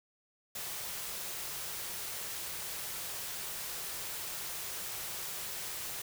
white band-stop noise, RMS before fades -40 dBFS, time 0.55-6.02 s, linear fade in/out 5 ms, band 210 to 310 Hz, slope 96 dB/octave, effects none

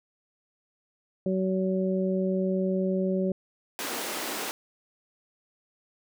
harmonic tone, 188.2 Hz, F#3, 30 cents sharp, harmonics 1 / 2 / 3, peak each -26 / -29 / -31 dBFS, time 1.26-3.32 s, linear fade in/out 2 ms
pink high-pass noise, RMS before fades -33 dBFS, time 3.79-4.51 s, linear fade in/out 0 ms, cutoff 260 Hz, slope 24 dB/octave
effects none

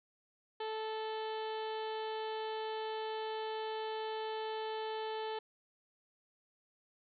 harmonic tone, 437.8 Hz, A4, 9 cents flat, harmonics 1 / 2 / 3 / 4 / 5 / 6 / 7 / 8 / 9 / 10, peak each -39 / -41 / -53 / -51 / -58 / -57 / -51 / -55 / -57 / -60 dBFS, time 0.6-5.39 s, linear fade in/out 5 ms, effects none

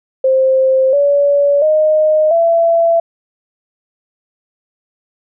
sine tone with pitch steps, 526 / 570.3 / 618.3 / 670.4 Hz, C5 / C#5 / D#5 / E5, +9 / +49 / -11 / +29 cents, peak -8 dBFS, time 0.24-3 s, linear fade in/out 5 ms, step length 690 ms, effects none

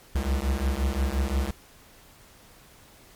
square beating tone pair, 64.5 / 70.2 Hz, C2 / C#2, -24 / +22 cents, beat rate 5.7 Hz, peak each -27 dBFS, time 0.15-1.51 s, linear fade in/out 5 ms, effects pink hiss -53 dBFS RMS until 3.15 s + MP3 96 kbps

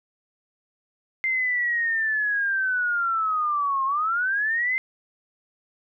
sine linear two-way sweep, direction down then up, 2093 to 1059 to 2093 Hz, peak -21 dBFS, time 1.24-4.78 s, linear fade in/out 0 ms, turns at 3.85 s, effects none

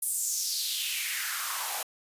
white noise with high-pass filter sweep, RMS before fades -31 dBFS, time 0.02-1.83 s, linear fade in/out 5 ms, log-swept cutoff 10000 to 690 Hz, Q 3.5, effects resampled to 32000 Hz

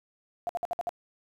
sine tone bursts, 698.5 Hz, F5, in tune, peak -27 dBFS, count 6, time 0.47-0.892 s, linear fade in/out 0 ms, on 22 ms, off 58 ms, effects 10-bit

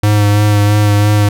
square tone with vibrato, 103.83 Hz, G#2, in tune, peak -8 dBFS, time 0.03-1.29 s, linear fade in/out 5 ms, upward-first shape sine, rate 3 Hz, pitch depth 20 cents each way, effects none

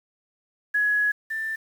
sine tone pair in turn, 1680 / 1775.9 Hz, G#6 / A6, +19 / +16 cents, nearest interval minor second, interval 97 cents, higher second, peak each -19 / -26 dBFS, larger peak first, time 0.74-1.12 / 1.3-1.56 s, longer first, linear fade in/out 10 ms, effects 8-bit

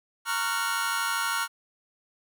sawtooth chord, Gb major seventh, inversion first, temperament just, 925 / 1110 / 1387.5 / 1480 Hz, Bb5 / Db6 / F6 / Gb6, -14 / +2 / -12 / 0 cents, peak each -29 / -29 / -25 / -29 dBFS, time 0.25-1.48 s, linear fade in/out 50 ms, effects none

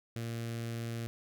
sawtooth tone with notch filter, 115.9 Hz, A#2, 10 cents flat, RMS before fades -38 dBFS, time 0.16-1.07 s, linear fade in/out 0 ms, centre 930 Hz, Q 1.3, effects none

